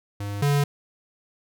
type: tone pair in turn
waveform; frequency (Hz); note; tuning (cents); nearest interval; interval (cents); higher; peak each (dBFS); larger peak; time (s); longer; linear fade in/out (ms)
square; 101.6 / 143.31; G#2 / D3; -38 / -42; tritone; 596; second; -29 / -19; second; 0.2-0.42 / 0.42-0.64; neither; 5
effects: none